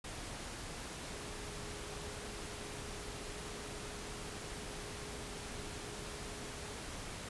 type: tone in noise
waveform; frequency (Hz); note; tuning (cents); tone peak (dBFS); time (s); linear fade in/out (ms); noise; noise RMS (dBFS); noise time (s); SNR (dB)
sine; 415.3; G#4; 0; -52; 1.13-6.75; 5; pink; -45; 0.04-7.29; -10
effects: resampled to 24000 Hz